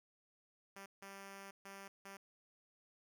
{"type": "tone bursts at uneven times", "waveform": "5% pulse", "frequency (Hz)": 196.5, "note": "G3", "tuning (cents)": 4, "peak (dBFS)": -39, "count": 4, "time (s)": [[0.76, 0.86], [1.02, 1.51], [1.65, 1.88], [2.05, 2.17]], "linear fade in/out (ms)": 5, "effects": []}